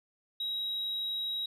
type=tone; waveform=sine; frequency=3833 Hz; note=A#7; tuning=47 cents sharp; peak=-30 dBFS; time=0.4-1.46 s; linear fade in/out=5 ms; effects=tanh soft clip ceiling -29 dBFS